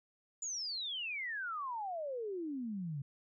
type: exponential sweep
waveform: sine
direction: down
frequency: 7090 to 134.1 Hz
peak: -37 dBFS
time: 0.42-3.02 s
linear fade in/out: 5 ms
effects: none